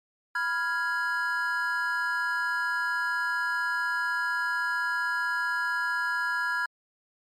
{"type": "chord", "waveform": "triangle", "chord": "F diminished", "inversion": "second", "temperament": "equal", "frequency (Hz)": [987.8, 1396.9, 1661.2], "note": ["Cb6", "F6", "Ab6"], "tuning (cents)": [0, 0, 0], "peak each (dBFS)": [-31, -28, -27], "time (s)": [0.35, 6.66], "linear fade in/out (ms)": 5, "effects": ["MP3 64 kbps"]}